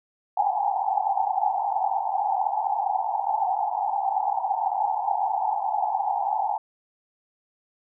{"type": "band-pass noise", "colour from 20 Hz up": "white", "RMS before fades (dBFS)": -25, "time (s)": [0.37, 6.58], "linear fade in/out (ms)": 2, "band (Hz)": [750, 870], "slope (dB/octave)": 96, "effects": []}